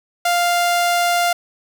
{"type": "tone", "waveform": "sawtooth", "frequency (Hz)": 698.5, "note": "F5", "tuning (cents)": 0, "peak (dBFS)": -11, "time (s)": [0.25, 1.33], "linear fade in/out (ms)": 5, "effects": []}